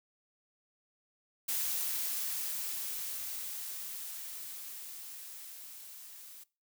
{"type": "noise with level ramp", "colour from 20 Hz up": "blue", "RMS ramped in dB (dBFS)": [-33, -51], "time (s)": [1.48, 6.44], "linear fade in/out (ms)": 10, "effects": ["noise-tail reverb RT60 0.3 s tail -21 dB re dry"]}